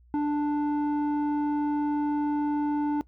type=tone with low-pass filter; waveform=square; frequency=294.4 Hz; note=D4; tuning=4 cents sharp; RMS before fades=-26 dBFS; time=0.14-3.01 s; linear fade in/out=0 ms; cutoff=790 Hz; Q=1.4; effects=noise-tail reverb RT60 0.1 s tail -20 dB re dry + added 60 Hz sine -54 dBFS peak until 3.07 s